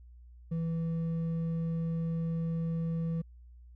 sine tone with hard clipping, 164.81 Hz, E3, in tune, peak -31 dBFS, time 0.51-3.22 s, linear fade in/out 10 ms, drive 4 dB, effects added 60 Hz sine -50 dBFS peak until 3.75 s

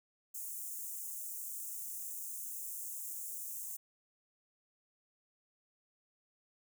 white high-pass noise, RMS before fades -43 dBFS, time 0.34-3.77 s, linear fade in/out 10 ms, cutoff 6600 Hz, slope 48 dB/octave, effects none

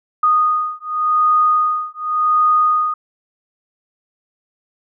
sine beating tone pair, 1236 / 1236.88 Hz, D#6 / D#6, -12 / -11 cents, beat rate 0.88 Hz, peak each -16 dBFS, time 0.23-2.94 s, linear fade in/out 5 ms, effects none

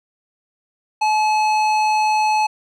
square tone with low-pass filter, 858 Hz, A5, 44 cents flat, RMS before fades -17 dBFS, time 1.01-2.47 s, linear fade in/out 10 ms, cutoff 5700 Hz, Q 0.61, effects none

